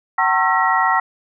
sine tone cluster, 759 / 907 / 1084 / 1339 / 1907 Hz, F#5 / A#5 / C#6 / E6 / A#6, +44 / -48 / -39 / +27 / +39 cents, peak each -20 dBFS, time 0.18-1 s, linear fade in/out 5 ms, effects none

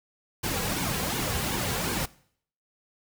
pink noise with flanger, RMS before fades -29 dBFS, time 0.43-2.06 s, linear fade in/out 10 ms, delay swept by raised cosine 1.5 to 3.4 ms, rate 2.7 Hz, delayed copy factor -0.65, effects noise-tail reverb RT60 0.6 s tail -21 dB re dry

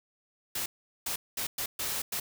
white noise bursts at uneven times, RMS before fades -33 dBFS, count 6, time 0.55-0.66 / 1.06-1.16 / 1.37-1.47 / 1.58-1.66 / 1.79-2.02 / 2.12-2.2 s, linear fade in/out 5 ms, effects none

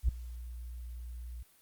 sine tone with ADSR envelope, 59.9 Hz, A#1, 48 cents sharp, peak -21 dBFS, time 0.03-1.43 s, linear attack 56 ms, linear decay 6 ms, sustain -19 dB, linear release 6 ms, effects white hiss -64 dBFS RMS until 1.61 s + Opus 48 kbps

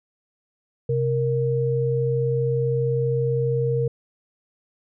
sine tone pair together, 130.82 / 466.2 Hz, C3 / A#4, 0 / 0 cents, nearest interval octave + minor seventh, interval 2200 cents, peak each -22 dBFS, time 0.89-3.88 s, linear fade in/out 5 ms, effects none

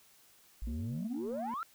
sine exponential sweep, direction up, 49 to 1396.9 Hz, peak -34 dBFS, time 0.62-1.63 s, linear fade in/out 0 ms
sine tone, 233 Hz, A#3, 1 cent flat, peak -37 dBFS, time 0.67-1.54 s, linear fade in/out 2 ms
effects tanh soft clip ceiling -31 dBFS + white hiss -63 dBFS RMS until 1.74 s

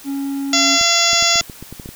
triangle tone, 276.7 Hz, C#4, 3 cents flat, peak -18 dBFS, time 0.04-0.79 s, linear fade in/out 50 ms
harmonic tone, 683 Hz, F5, 39 cents flat, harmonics 1 / 2 / 3 / 4 / 5 / 6 / 7 / 8 / 9 / 10, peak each -23 / -23 / -22 / -23 / -19 / -25 / -20 / -21 / -24 / -19 dBFS, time 0.53-1.41 s, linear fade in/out 2 ms
clicks, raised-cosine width 3 ms, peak -19 dBFS, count 11, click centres 0.812 / 1.132 / 1.225 / 1.357 / 1.412 / 1.498 / 1.626 / 1.726 / 1.798 / 1.859 / 1.89 s
effects white hiss -40 dBFS RMS until 1.95 s

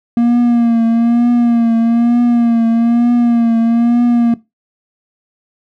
triangle tone with vibrato, 234.5 Hz, A#3, 11 cents sharp, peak -6 dBFS, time 0.17-4.34 s, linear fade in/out 2 ms, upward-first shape triangle, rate 1.1 Hz, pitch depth 51 cents each way, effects noise-tail reverb RT60 0.2 s tail -18 dB re dry

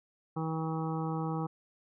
harmonic tone, 160.4 Hz, E3, 47 cents flat, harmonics 1 / 2 / 3 / 5 / 6 / 7 / 8, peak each -33 / -38 / -41 / -40 / -46 / -44 / -46 dBFS, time 0.36-1.47 s, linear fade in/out 10 ms, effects none

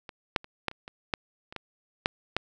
clicks, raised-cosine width 0.3 ms, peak -24 / -7 / -29 / -11 / -27 / -25 / -10 / -27 / -19 / -7 / -9 dBFS, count 11, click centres 0.092 / 0.362 / 0.444 / 0.683 / 0.714 / 0.879 / 1.138 / 1.525 / 1.563 / 2.059 / 2.366 s, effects none

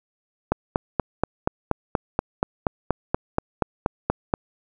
click train, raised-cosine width 1 ms, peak -5 dBFS, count 17, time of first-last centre 0.52-4.339 s, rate 4.19 Hz, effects none

